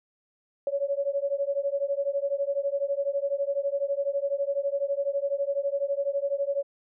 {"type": "beating tone pair", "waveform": "sine", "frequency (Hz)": [554.4, 566.4], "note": ["C#5", "C#5"], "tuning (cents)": [0, 37], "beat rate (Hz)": 12, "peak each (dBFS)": -28, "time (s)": [0.67, 6.63], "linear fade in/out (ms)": 2, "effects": []}